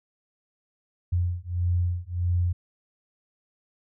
sine beating tone pair, 87.4 / 89 Hz, F2 / F2, +2 / +33 cents, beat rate 1.6 Hz, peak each -26 dBFS, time 1.12-2.53 s, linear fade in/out 10 ms, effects none

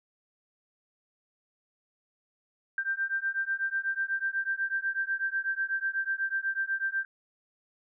sine beating tone pair, 1571 / 1579.1 Hz, G6 / G6, +3 / +12 cents, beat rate 8.1 Hz, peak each -31 dBFS, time 2.78-7.05 s, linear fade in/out 2 ms, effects none

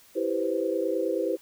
sine chord, C major seventh, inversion first, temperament equal, 329.6 / 392 / 493.9 / 523.3 Hz, E4 / G4 / B4 / C5, 0 / 0 / 0 / 0 cents, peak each -30 dBFS, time 0.15-1.37 s, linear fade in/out 20 ms, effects white hiss -56 dBFS RMS until 1.41 s

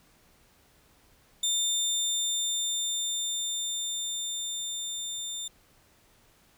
25% pulse tone with level ramp, 3600 Hz, A7, 39 cents sharp, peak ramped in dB -21 to -30 dBFS, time 1.43-5.48 s, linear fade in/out 5 ms, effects pink hiss -62 dBFS RMS until 6.57 s

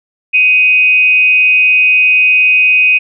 sine tone with amplitude modulation, 2508 Hz, D#7, 13 cents sharp, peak -3 dBFS, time 0.33-2.99 s, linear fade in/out 20 ms, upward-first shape sine, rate 263 Hz, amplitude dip 50%, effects none

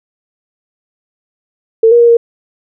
sine tone with pitch steps, 450 / 474.3 / 471.2 / 466.8 Hz, A4 / A#4 / A#4 / A#4, +39 / +30 / +19 / +2 cents, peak -3 dBFS, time 1.83-2.17 s, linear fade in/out 5 ms, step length 85 ms, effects none

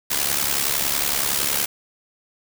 white noise with amplitude modulation, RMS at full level -19 dBFS, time 0.1-1.66 s, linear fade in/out 10 ms, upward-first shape sine, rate 70.8 Hz, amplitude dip 70%, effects none

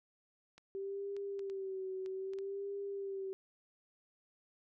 clicks, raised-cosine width 0.2 ms, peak -39 dBFS, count 7, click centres 0.58 / 1.166 / 1.393 / 1.499 / 2.061 / 2.335 / 2.387 s
sine tone with vibrato, 388.5 Hz, G4, 16 cents flat, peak -38 dBFS, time 0.75-3.33 s, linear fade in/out 0 ms, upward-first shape sine, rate 0.62 Hz, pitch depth 50 cents each way
effects none

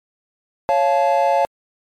triangle chord, Db augmented, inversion none, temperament just, 554.4 / 693 / 866.2 Hz, Db5 / F5 / A5, 0 / -14 / -27 cents, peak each -16 dBFS, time 0.69-1.45 s, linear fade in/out 0 ms, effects MP3 96 kbps

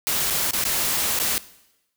white noise with dropouts, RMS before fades -23 dBFS, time 0.07-1.38 s, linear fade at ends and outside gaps 0 ms, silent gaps 0.301-0.306 / 0.509-0.534 / 0.639-0.652 / 1.19-1.199 s, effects noise-tail reverb RT60 0.9 s tail -18 dB re dry

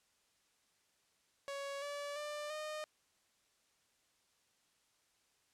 sawtooth tone with pitch steps, 558 / 575.7 / 593.9 / 612.7 Hz, C#5 / D5 / D5 / D#5, +11 / -35 / +19 / -27 cents, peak -37 dBFS, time 1.48-2.84 s, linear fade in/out 0 ms, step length 340 ms, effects white hiss -75 dBFS RMS until 5.53 s + low-pass 9000 Hz 12 dB/octave

